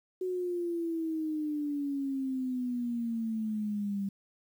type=exponential sweep; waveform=sine; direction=down; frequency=371.6 to 196 Hz; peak=-30 dBFS; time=0.21-4.09 s; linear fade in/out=5 ms; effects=10-bit